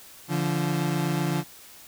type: tone pair together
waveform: 30% pulse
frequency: 144.7 / 172.52 Hz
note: D3 / F3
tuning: -25 / -21 cents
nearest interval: minor third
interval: 304 cents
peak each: -24 dBFS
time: 0.28-1.44 s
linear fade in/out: 50 ms
effects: white hiss -48 dBFS RMS until 1.87 s